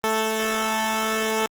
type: tone pair together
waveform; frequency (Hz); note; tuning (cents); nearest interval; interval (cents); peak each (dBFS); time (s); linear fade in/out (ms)
10% pulse; 220 / 439.3; A3 / A4; 0 / -3; octave; 1197; -16; 0.04-1.46; 0
effects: Opus 24 kbps